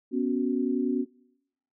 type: chord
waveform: sine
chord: B suspended second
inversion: none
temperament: equal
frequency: 246.9 / 277.2 / 370 Hz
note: B3 / C#4 / F#4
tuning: 0 / 0 / 0 cents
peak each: -27 / -28 / -30 dBFS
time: 0.11-1.06 s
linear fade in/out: 50 ms
effects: noise-tail reverb RT60 0.8 s tail -23 dB re dry